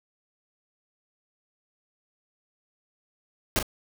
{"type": "noise with echo", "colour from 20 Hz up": "pink", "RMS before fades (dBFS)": -23, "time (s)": [3.56, 3.59], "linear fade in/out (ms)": 0, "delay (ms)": 37, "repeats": 1, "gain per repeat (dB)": -8, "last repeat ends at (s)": 3.627, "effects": []}